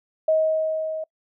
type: tone with level ramp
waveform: sine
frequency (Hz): 632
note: D#5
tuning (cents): +27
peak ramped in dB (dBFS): -15 to -27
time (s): 0.28-1.04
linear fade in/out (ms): 5
effects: noise-tail reverb RT60 0.1 s tail -25 dB re dry